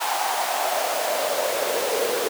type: noise with high-pass filter sweep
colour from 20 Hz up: pink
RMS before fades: -24 dBFS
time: 0-2.29 s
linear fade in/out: 20 ms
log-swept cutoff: 850 to 440 Hz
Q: 5.7
effects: none